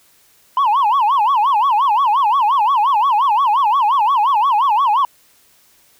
sine tone with vibrato, 966 Hz, B5, 39 cents flat, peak -9 dBFS, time 0.57-5.05 s, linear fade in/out 2 ms, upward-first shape sine, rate 5.7 Hz, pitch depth 280 cents each way, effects tanh soft clip ceiling -10 dBFS + white hiss -53 dBFS RMS until 5.99 s

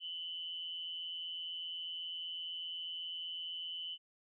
sine tone with amplitude modulation, 3005 Hz, F#7, 26 cents sharp, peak -37 dBFS, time 0-3.98 s, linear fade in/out 50 ms, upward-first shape sine, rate 168 Hz, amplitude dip 60%, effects none

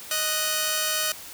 5% pulse tone pair together, 622.3 / 1480 Hz, D#5 / F#6, 0 / 0 cents, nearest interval octave + minor third, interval 1500 cents, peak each -15 dBFS, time 0.11-1.12 s, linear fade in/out 2 ms, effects white hiss -41 dBFS RMS until 1.33 s

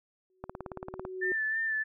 sine tone with exponential growth, 372.8 Hz, F#4, 13 cents sharp, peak -30 dBFS, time 0.3-1.32 s, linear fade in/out 1 ms, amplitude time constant 220 ms
click train, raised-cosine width 1 ms, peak -23 dBFS, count 12, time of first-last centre 0.44-1.051 s, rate 18 Hz
sine tone with vibrato, 1771 Hz, A6, 11 cents sharp, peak -28 dBFS, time 1.21-1.84 s, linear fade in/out 20 ms, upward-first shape sine, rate 3.1 Hz, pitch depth 31 cents each way
effects none

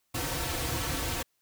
pink noise with comb filter, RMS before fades -32 dBFS, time 0.14-1.23 s, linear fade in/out 10 ms, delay 4.9 ms, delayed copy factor -0.95, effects white hiss -75 dBFS RMS until 1.41 s

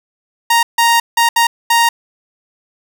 sawtooth tone bursts at uneven times, 932.3 Hz, A#5, in tune, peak -5 dBFS, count 5, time 0.5-0.63 / 0.78-1 / 1.17-1.29 / 1.36-1.47 / 1.7-1.89 s, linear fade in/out 5 ms, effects none

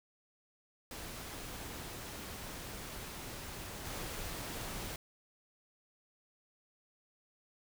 pink noise with level steps, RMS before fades -45 / -42 dBFS, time 0.91-4.96 s, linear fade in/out 2 ms, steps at 3.85 s, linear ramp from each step 5 ms, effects none

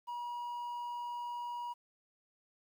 triangle tone with quantisation, 961 Hz, B5, 48 cents flat, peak -36 dBFS, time 0.07-1.74 s, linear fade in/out 20 ms, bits 11, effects none

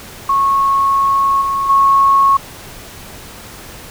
sine tone with level steps, 1098 Hz, C#6, 17 cents flat, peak -10 / -14 / -7 dBFS, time 0.29-2.37 s, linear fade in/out 5 ms, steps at 1.41 / 1.69 s, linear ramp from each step 10 ms, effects pink hiss -34 dBFS RMS until 3.9 s

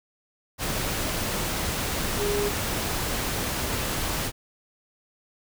sine tone in noise, 409.8 Hz, G#4, 23 cents flat, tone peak -25 dBFS, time 2.17-2.52 s, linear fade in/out 50 ms, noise pink, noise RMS -28 dBFS, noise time 0.58-4.32 s, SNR 0 dB, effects none

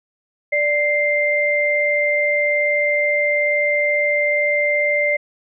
sine tone pair together, 588.3 / 2093 Hz, D5 / C7, +3 / 0 cents, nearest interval octave + minor seventh, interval 2197 cents, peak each -19 / -17 dBFS, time 0.52-5.17 s, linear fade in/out 10 ms, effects none

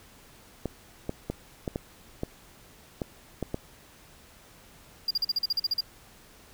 clicks, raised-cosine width 2 ms, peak -16 dBFS, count 9, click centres 0.657 / 1.094 / 1.3 / 1.678 / 1.759 / 2.234 / 3.018 / 3.427 / 3.544 s
triangle tone bursts, 4814 Hz, D8, 42 cents sharp, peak -22 dBFS, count 11, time 5.08-5.808 s, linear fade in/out 5 ms, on 28 ms, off 42 ms
effects pink hiss -54 dBFS RMS until 6.53 s

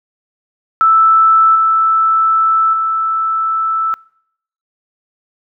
sine tone with level steps, 1318.5 Hz, E6, in tune, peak -6 / -9 / -13 dBFS, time 0.81-3.94 s, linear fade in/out 0 ms, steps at 1.55 / 2.73 s, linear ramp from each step 5 ms, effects noise-tail reverb RT60 0.7 s tail -25 dB re dry

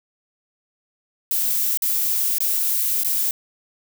violet noise with dropouts, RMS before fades -21 dBFS, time 1.31-3.31 s, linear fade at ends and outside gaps 1 ms, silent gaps 1.773-1.821 / 2.384-2.404 / 3.035-3.046 s, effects none

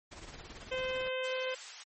pink noise with tremolo, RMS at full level -46 dBFS, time 0.11-1.09 s, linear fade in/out 10 ms, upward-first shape sine, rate 18 Hz, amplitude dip 55%
harmonic tone, 516 Hz, C5, 24 cents flat, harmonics 1 / 2 / 3 / 4 / 5 / 6 / 7, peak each -34 / -45 / -43 / -44 / -42 / -43 / -53 dBFS, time 0.71-1.55 s, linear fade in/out 10 ms
white high-pass noise, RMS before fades -45 dBFS, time 1.23-1.84 s, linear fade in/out 20 ms, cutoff 910 Hz, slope 12 dB/octave
effects MP3 32 kbps

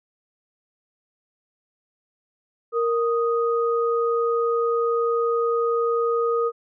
sine tone pair together, 465.6 / 1244.5 Hz, A#4 / D#6, -2 / 0 cents, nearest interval octave + perfect fourth, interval 1702 cents, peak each -20 / -25 dBFS, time 2.72-6.52 s, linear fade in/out 50 ms, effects none

